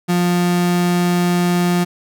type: tone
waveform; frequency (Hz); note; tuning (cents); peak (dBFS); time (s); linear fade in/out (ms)
35% pulse; 176.3; F3; +17; -12; 0.08-1.85; 20
effects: none